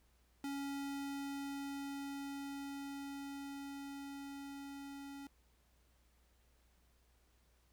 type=tone with level ramp; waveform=square; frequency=279 Hz; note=C#4; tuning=11 cents sharp; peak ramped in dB=-40 to -48 dBFS; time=0.44-5.27 s; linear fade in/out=2 ms; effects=added 60 Hz sine -70 dBFS peak until 7.72 s + pink hiss -75 dBFS RMS until 7.72 s